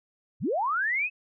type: linear sweep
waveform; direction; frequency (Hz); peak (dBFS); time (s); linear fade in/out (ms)
sine; up; 73.42 to 2614; -24; 0.4-1.1; 50
effects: none